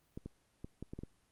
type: clicks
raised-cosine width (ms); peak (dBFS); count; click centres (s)
3; -30; 7; 0.175 / 0.26 / 0.645 / 0.826 / 0.935 / 0.99 / 1.035
effects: pink hiss -73 dBFS RMS until 1.31 s + Opus 24 kbps